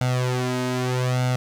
sawtooth tone with flanger, 126.2 Hz, B2, 38 cents sharp, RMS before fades -23 dBFS, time 0.01-1.36 s, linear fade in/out 2 ms, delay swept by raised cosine 1.4 to 3.2 ms, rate 0.81 Hz, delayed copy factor +0.85, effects low-pass 9000 Hz 12 dB/octave + 8-bit

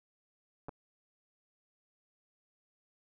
clicks, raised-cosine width 1 ms, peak -29 dBFS, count 2, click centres 0.685 / 0.692 s, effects none

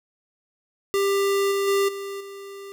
square tone with level steps, 396.3 Hz, G4, 19 cents sharp, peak -20 / -22 / -19 / -31 / -37 dBFS, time 0.94-2.72 s, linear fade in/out 0 ms, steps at 1.51 / 1.67 / 1.88 / 2.2 s, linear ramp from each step 10 ms, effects none

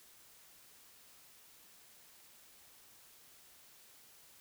silence, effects white hiss -61 dBFS RMS until 4.4 s

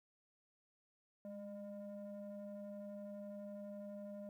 triangle ring-modulated tone, 200 Hz, G3, 35 cents sharp, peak -40 dBFS, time 1.25-4.29 s, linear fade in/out 0 ms, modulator 406 Hz, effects tanh soft clip ceiling -40 dBFS + 13-bit

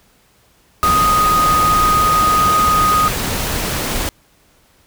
sine tone in noise, 1244.5 Hz, D#6, in tune, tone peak -11 dBFS, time 0.83-3.08 s, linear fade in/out 0 ms, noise pink, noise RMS -20 dBFS, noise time 0.83-4.09 s, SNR +6 dB, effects pink hiss -54 dBFS RMS until 4.86 s

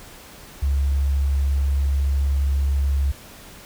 sine tone, 69.3 Hz, C#2, in tune, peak -17 dBFS, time 0.62-3.12 s, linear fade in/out 10 ms, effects pink hiss -43 dBFS RMS until 3.65 s

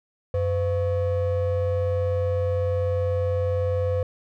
triangle ring-modulated tone, 300.1 Hz, D4, 38 cents sharp, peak -16 dBFS, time 0.34-4.03 s, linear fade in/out 2 ms, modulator 208 Hz, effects none

